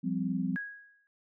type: chord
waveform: sine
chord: F suspended second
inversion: none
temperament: equal with one note detuned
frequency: 174.61 / 196 / 258.3 Hz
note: F3 / G3 / C4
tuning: 0 / 0 / -22 cents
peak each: -33 dBFS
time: 0.03-0.57 s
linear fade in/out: 20 ms
type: tone with exponential decay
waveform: sine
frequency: 1653 Hz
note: G#6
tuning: 9 cents flat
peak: -31 dBFS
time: 0.56-1.07 s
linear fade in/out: 0 ms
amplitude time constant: 110 ms
effects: none